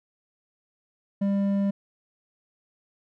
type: tone with hard clipping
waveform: sine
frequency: 198.8 Hz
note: G3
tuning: 25 cents sharp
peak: -23 dBFS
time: 1.21-1.71 s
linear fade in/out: 10 ms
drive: 6 dB
effects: none